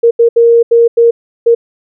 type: tone bursts at uneven times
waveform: sine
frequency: 466.6 Hz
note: A#4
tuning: 2 cents sharp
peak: -3 dBFS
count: 6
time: 0.03-0.11 / 0.19-0.29 / 0.36-0.63 / 0.71-0.88 / 0.97-1.11 / 1.46-1.55 s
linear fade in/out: 10 ms
effects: none